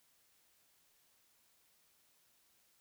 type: silence
effects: white hiss -72 dBFS RMS until 2.8 s